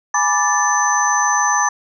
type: tone cluster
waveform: sine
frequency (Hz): 834 / 981 / 1174 / 1753 / 6100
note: G#5 / B5 / D6 / A6 / G8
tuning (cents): +7 / -12 / -1 / -7 / -48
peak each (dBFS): -20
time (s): 0.14-1.69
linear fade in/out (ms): 5
effects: none